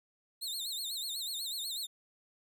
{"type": "tone with vibrato", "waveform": "sawtooth", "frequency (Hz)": 3951, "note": "B7", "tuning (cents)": 0, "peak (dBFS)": -33, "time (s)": [0.41, 1.87], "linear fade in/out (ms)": 20, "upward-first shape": "sine", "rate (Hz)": 8.1, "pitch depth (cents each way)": 170, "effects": []}